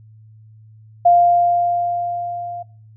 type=tone with level ramp; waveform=sine; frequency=698.5 Hz; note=F5; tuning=in tune; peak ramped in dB=-7 to -26 dBFS; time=1.05-2.63 s; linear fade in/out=10 ms; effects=noise-tail reverb RT60 0.5 s tail -24 dB re dry + added 109 Hz sine -42 dBFS peak until 2.96 s